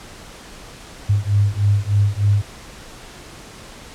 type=beating tone pair; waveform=sine; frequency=100.2 / 103.5 Hz; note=G2 / G#2; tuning=+38 / -5 cents; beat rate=3.3 Hz; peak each=-17 dBFS; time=1.09-2.42 s; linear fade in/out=10 ms; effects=pink hiss -39 dBFS RMS until 3.94 s + low-pass 9000 Hz 12 dB/octave